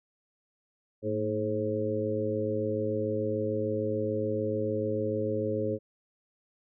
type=harmonic tone with a mistuned harmonic; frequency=106.8 Hz; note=G#2; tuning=49 cents sharp; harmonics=1 / 2 / 3 / 4 / 5; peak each=-35 / -36 / -35 / -32 / -32 dBFS; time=1.02-5.79 s; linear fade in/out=50 ms; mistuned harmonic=2; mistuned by=+77 cents; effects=none